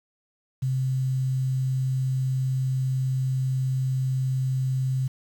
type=tone; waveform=sine; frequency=130.81 Hz; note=C3; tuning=in tune; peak=-22 dBFS; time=0.62-5.08 s; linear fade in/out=10 ms; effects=8-bit